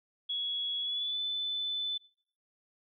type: tone with pitch glide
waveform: sine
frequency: 3355 to 3508 Hz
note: G#7 to A7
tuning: +17 to -6 cents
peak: -31 dBFS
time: 0.29-1.98 s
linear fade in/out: 10 ms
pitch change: +77 cents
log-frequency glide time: 0.8-1.2 s
effects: noise-tail reverb RT60 0.6 s tail -22 dB re dry